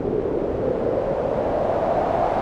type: noise with low-pass filter sweep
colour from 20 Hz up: white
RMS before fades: -22 dBFS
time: 0-2.41 s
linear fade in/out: 0 ms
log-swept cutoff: 410 to 740 Hz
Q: 3.9
effects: none